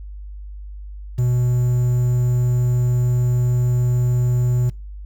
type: tone with quantisation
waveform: triangle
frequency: 123.47 Hz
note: B2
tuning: in tune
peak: -13 dBFS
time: 1.18-4.7 s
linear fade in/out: 10 ms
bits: 7
effects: noise-tail reverb RT60 0.3 s tail -25 dB re dry + added 50 Hz sine -31 dBFS peak until 5.05 s

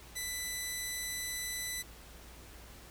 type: tone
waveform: 10% pulse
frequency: 1992 Hz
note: B6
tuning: 14 cents sharp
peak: -27 dBFS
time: 0.15-1.83 s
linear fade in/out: 20 ms
effects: added 58 Hz sine -54 dBFS peak until 2.9 s + pink hiss -54 dBFS RMS until 2.9 s

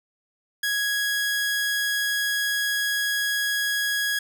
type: tone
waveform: sawtooth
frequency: 1661.2 Hz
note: G#6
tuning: in tune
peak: -19 dBFS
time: 0.63-4.19 s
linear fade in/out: 5 ms
effects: none

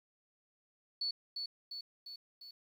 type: tone with echo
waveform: sine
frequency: 4438 Hz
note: C#8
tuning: 1 cent sharp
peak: -33 dBFS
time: 1.01-1.11 s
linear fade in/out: 5 ms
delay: 350 ms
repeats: 4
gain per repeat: -4 dB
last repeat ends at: 2.51 s
effects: 11-bit

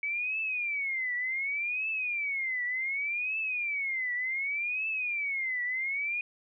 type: tone with vibrato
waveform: sine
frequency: 2266 Hz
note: C#7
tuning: 37 cents sharp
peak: -29 dBFS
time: 0.03-6.21 s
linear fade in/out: 2 ms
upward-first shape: triangle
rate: 0.67 Hz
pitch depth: 270 cents each way
effects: none

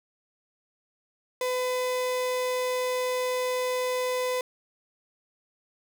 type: tone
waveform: 35% pulse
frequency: 504 Hz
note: B4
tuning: 35 cents sharp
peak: -24 dBFS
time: 1.41-4.41 s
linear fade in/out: 2 ms
effects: none

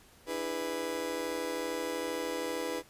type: chord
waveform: 35% pulse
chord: E dominant seventh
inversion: third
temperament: just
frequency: 296.7 / 329.6 / 412 / 494.4 Hz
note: D4 / E4 / G#4 / B4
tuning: +18 / 0 / -14 / +2 cents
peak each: -40 / -38 / -39 / -34 dBFS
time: 0.26-2.83 s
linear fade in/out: 50 ms
effects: pink hiss -59 dBFS RMS until 2.89 s + resampled to 32000 Hz

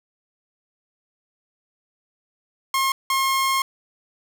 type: tone bursts at uneven times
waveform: sawtooth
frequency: 1073 Hz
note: C6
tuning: 43 cents sharp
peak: -15 dBFS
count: 2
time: 2.74-2.92 / 3.1-3.62 s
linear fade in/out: 2 ms
effects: none

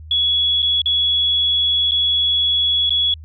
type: tone with dropouts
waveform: sine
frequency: 3370 Hz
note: G#7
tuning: 25 cents sharp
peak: -14 dBFS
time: 0.11-3.14 s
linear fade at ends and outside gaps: 2 ms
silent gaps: 0.621-0.627 / 0.818-0.858 / 1.911-1.918 / 2.895-2.905 s
effects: added 78 Hz sine -34 dBFS peak until 3.24 s

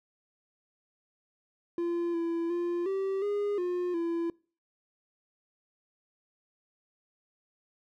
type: tone with pitch steps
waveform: triangle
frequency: 343.1 / 335.6 / 347.2 / 387.3 / 409.7 / 356.5 / 336.8 Hz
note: F4 / E4 / F4 / G4 / G#4 / F4 / E4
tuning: -31 / +31 / -10 / -21 / -24 / +36 / +37 cents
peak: -26 dBFS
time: 1.78-4.3 s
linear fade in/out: 2 ms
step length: 360 ms
effects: noise-tail reverb RT60 0.4 s tail -25 dB re dry

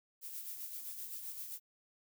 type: noise with tremolo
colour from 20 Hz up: violet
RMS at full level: -43 dBFS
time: 0.21-1.6 s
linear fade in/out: 50 ms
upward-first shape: sine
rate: 7.7 Hz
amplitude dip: 45%
effects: none

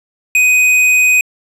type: tone with hard clipping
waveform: sine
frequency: 2500 Hz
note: D#7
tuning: 8 cents sharp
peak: -9 dBFS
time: 0.35-1.21 s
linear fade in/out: 2 ms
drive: 9 dB
effects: resampled to 32000 Hz

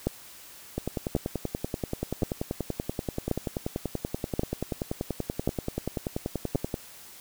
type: two click trains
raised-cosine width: 2 ms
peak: -11 / -15 dBFS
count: 7 / 63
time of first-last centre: 0.07-6.556 / 0.78-6.742 s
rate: 0.925 / 10.4 Hz
effects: white hiss -48 dBFS RMS until 7.2 s

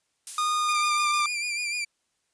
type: noise with exponential decay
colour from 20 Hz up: violet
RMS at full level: -29 dBFS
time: 0.27-1.19 s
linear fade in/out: 1 ms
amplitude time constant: 200 ms
type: tone with pitch glide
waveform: 45% pulse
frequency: 1226 to 1192.5 Hz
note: D#6 to D6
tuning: -26 to +26 cents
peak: -23 dBFS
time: 0.38-1.26 s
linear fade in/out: 2 ms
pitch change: -48 cents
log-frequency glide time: 0.56-1.11 s
type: tone with vibrato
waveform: sawtooth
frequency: 2392 Hz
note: D7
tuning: 31 cents sharp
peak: -24 dBFS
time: 0.68-1.85 s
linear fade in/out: 10 ms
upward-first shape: triangle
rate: 6.7 Hz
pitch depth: 56 cents each way
effects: white hiss -74 dBFS RMS until 2.33 s + resampled to 22050 Hz

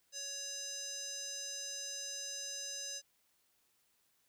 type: tone with band-pass filter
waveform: square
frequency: 560 Hz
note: C#5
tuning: 18 cents sharp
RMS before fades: -43 dBFS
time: 0.12-3.02 s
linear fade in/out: 50 ms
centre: 5800 Hz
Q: 5.3
effects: white hiss -75 dBFS RMS until 4.28 s

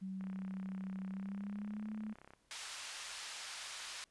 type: tone with pitch glide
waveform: sine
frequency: 190 to 214.5 Hz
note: F#3 to A3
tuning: +46 to -44 cents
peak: -40 dBFS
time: 0.01-2.14 s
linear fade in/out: 20 ms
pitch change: +210 cents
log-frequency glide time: 1.09-1.9 s
type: click train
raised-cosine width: 0.5 ms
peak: -40 dBFS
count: 72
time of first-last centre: 0.21-2.336 s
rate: 33.4 Hz
type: band-pass noise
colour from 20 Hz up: white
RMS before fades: -47 dBFS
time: 2.51-4.04 s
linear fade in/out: 0 ms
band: 940 to 6100 Hz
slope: 12 dB/octave
effects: pink hiss -74 dBFS RMS until 4.1 s + resampled to 24000 Hz

